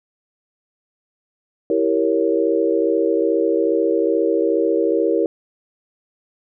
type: chord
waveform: sine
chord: E diminished seventh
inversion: none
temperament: equal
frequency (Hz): 329.6 / 392 / 466.2 / 554.4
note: E4 / G4 / Bb4 / Db5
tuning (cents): 0 / 0 / 0 / 0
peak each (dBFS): -20 / -21 / -19 / -23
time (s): 1.7-5.26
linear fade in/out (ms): 2
effects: none